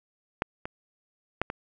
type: clicks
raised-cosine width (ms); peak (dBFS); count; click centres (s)
0.5; -10 / -19 / -10 / -17; 4; 0.421 / 0.655 / 1.416 / 1.501
effects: none